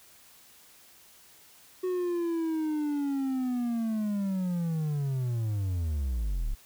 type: linear sweep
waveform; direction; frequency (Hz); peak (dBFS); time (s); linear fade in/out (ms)
triangle; down; 370 to 31.8; -25; 1.83-6.55; 10
effects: white hiss -56 dBFS RMS until 6.65 s